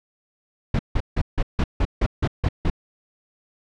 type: noise bursts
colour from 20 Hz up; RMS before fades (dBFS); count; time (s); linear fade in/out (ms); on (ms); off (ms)
brown; -19; 10; 0.74-2.7; 5; 52; 160
effects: low-pass 4000 Hz 12 dB/octave